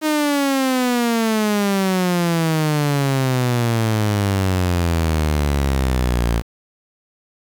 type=exponential sweep; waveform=sawtooth; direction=down; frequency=312.3 to 56 Hz; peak=-12 dBFS; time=0.01-6.43 s; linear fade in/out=50 ms; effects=7-bit